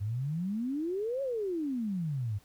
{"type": "exponential two-way sweep", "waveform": "sine", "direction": "up then down", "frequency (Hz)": [97, 560, 97], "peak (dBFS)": -30, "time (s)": [0, 2.39], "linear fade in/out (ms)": 20, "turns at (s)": 1.22, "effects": ["pink hiss -63 dBFS RMS until 2.44 s"]}